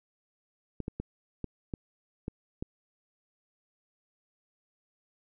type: clicks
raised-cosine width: 3 ms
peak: -21 dBFS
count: 7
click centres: 0.803 / 0.881 / 1 / 1.443 / 1.738 / 2.281 / 2.625 s
effects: none